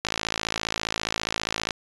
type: click train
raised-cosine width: 0.2 ms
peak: -7 dBFS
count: 92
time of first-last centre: 0.05-1.708 s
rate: 54.9 Hz
effects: resampled to 22050 Hz